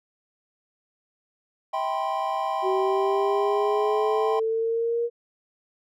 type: chord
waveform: triangle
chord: C major seventh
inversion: first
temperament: equal with one note detuned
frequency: 644.9 / 784 / 987.8 / 1046.5 Hz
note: E5 / G5 / B5 / C6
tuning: -38 / 0 / 0 / 0 cents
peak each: -29 / -26 / -31 / -28 dBFS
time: 1.73-4.4 s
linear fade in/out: 10 ms
type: exponential sweep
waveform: sine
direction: up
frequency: 376.3 to 473.6 Hz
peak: -22 dBFS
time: 2.62-5.1 s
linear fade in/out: 50 ms
effects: none